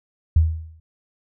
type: tone with exponential decay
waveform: sine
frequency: 80.2 Hz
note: E2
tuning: 47 cents flat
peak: -9 dBFS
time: 0.36-0.8 s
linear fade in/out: 5 ms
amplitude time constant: 95 ms
effects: none